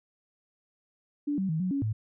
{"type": "tone with pitch steps", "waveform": "sine", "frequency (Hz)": [290.6, 191.8, 158.8, 184.4, 278.5, 108.7], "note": ["D4", "G3", "D#3", "F#3", "C#4", "A2"], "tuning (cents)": [-18, -37, 36, -6, 8, -21], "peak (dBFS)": -26, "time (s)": [1.27, 1.93], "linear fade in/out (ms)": 10, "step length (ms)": 110, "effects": []}